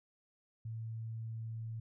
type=tone; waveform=sine; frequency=112.6 Hz; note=A2; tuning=40 cents sharp; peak=-39 dBFS; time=0.65-1.8 s; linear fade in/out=5 ms; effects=none